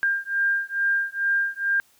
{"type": "beating tone pair", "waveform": "sine", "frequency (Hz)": [1598, 1600.3], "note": ["G6", "G6"], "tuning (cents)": [33, 35], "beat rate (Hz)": 2.3, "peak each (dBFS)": -24, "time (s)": [0.03, 1.8], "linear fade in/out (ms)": 0, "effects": ["white hiss -60 dBFS RMS until 1.99 s"]}